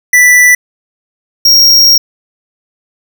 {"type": "tone pair in turn", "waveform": "square", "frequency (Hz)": [1975.5, 5588], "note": ["B6", "F8"], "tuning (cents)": [0, 0], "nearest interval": "octave + tritone", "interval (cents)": 1800, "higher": "second", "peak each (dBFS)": -3, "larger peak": "neither", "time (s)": [[0.13, 0.55], [1.45, 1.98]], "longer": "second", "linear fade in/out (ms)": 5, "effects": []}